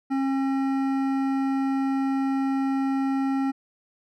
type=tone with hard clipping; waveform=triangle; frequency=270 Hz; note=C#4; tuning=45 cents flat; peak=-24 dBFS; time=0.1-3.52 s; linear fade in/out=20 ms; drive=16 dB; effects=none